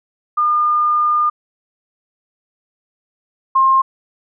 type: tone pair in turn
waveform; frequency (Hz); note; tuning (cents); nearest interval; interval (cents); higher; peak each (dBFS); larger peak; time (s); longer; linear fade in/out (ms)
sine; 1211 / 1063.2; D#6 / C6; -47 / +27; major second; 226; first; -12 / -9; second; 0.37-1.3 / 3.55-3.82; first; 10
effects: none